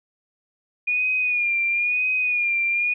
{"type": "tone with vibrato", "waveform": "sine", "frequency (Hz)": 2441, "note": "D#7", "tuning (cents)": -34, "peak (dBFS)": -19, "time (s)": [0.87, 2.94], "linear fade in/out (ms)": 10, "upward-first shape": "sine", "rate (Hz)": 1, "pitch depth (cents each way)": 52, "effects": []}